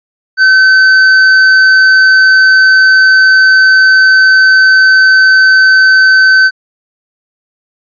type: tone with hard clipping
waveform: sine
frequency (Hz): 1531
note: G6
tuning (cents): -41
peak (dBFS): -4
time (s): 0.37-6.51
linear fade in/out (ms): 50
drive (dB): 8
effects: resampled to 11025 Hz